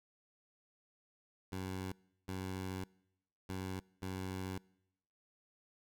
15% pulse tone bursts at uneven times, 93.8 Hz, F#2, 24 cents sharp, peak -33 dBFS, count 4, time 1.52-1.92 / 2.28-2.84 / 3.49-3.8 / 4.02-4.58 s, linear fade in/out 5 ms, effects noise-tail reverb RT60 0.9 s tail -26 dB re dry

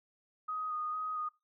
sine tone with vibrato, 1244.5 Hz, D#6, in tune, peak -34 dBFS, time 0.48-1.29 s, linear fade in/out 10 ms, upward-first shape square, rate 2.2 Hz, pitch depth 15 cents each way, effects noise-tail reverb RT60 0.2 s tail -18 dB re dry

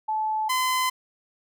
sine / sawtooth tone pair in turn, 867 / 1023.1 Hz, A5 / C6, -26 / -39 cents, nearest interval minor third, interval 287 cents, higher second, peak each -23 / -18 dBFS, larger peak second, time 0.08-0.49 / 0.49-0.9 s, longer neither, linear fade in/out 10 ms, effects none

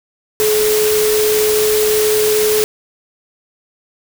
sine tone in noise, 427.2 Hz, G#4, 49 cents sharp, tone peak -12 dBFS, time 0.4-2.64 s, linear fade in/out 0 ms, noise white, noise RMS -19 dBFS, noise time 0.4-2.64 s, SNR +4 dB, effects none

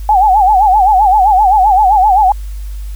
sine tone with vibrato, 798 Hz, G5, 31 cents sharp, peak -5 dBFS, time 0.09-2.32 s, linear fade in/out 2 ms, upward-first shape sine, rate 7.7 Hz, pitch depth 150 cents each way, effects added 50 Hz sine -20 dBFS peak until 2.95 s + white hiss -43 dBFS RMS until 2.95 s

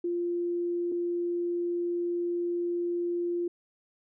sine tone pair in turn, 347.6 / 347.6 Hz, F4 / F4, -8 / -8 cents, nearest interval unison, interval 0 cents, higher neither, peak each -27 dBFS, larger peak neither, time 0.04-0.92 / 0.92-3.48 s, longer second, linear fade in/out 5 ms, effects none

